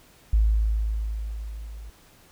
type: tone with level ramp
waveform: sine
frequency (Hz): 53.9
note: A1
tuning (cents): -35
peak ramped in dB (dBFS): -15 to -37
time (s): 0.33-1.9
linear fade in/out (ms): 5
effects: pink hiss -55 dBFS RMS until 2.31 s